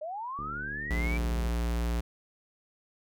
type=linear sweep; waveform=sine; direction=up; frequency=587.3 to 2349 Hz; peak=-34 dBFS; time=0.01-1.18 s; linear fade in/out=10 ms
type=click train; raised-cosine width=3 ms; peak=-31 dBFS; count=81; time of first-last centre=0.39-1.481 s; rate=73.3 Hz
type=tone; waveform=square; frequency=58.4 Hz; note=A#1; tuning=4 cents sharp; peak=-28 dBFS; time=0.9-2.01 s; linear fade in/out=10 ms
effects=none